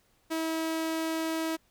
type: tone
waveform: sawtooth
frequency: 322.7 Hz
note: E4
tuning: 37 cents flat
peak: -25 dBFS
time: 0.3-1.57 s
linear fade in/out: 20 ms
effects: pink hiss -68 dBFS RMS until 1.7 s